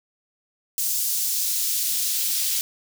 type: noise with high-pass filter sweep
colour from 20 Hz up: white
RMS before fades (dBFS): -24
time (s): 0.78-2.61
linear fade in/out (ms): 0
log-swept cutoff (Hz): 5900 to 3600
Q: 0.94
effects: none